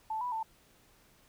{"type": "tone with pitch steps", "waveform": "sine", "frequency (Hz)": [877, 985, 889], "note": ["A5", "B5", "A5"], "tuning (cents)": [-6, -5, 18], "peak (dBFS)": -32, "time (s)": [0.1, 0.43], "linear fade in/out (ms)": 5, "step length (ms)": 110, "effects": ["pink hiss -64 dBFS RMS until 1.28 s"]}